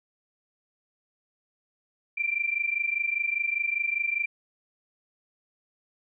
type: tone pair together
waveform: sine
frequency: 2349 / 2374 Hz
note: D7 / D7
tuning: 0 / +18 cents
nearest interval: unison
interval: 18 cents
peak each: -28 dBFS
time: 2.17-4.26 s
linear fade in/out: 10 ms
effects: none